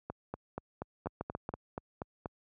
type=two click trains; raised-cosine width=1 ms; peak=-21 / -23 dBFS; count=4 / 10; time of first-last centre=1.07-1.491 / 0.1-2.258 s; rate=7.13 / 4.17 Hz; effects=high-pass 60 Hz 12 dB/octave